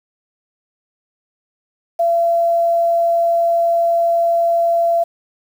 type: tone with quantisation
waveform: sine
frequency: 678 Hz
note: E5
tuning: 49 cents sharp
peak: -12 dBFS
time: 1.99-5.04 s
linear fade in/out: 10 ms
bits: 7
effects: none